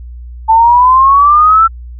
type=exponential sweep; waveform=sine; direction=up; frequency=880 to 1348 Hz; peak=-3 dBFS; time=0.48-1.68 s; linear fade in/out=20 ms; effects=added 60 Hz sine -25 dBFS peak until 1.99 s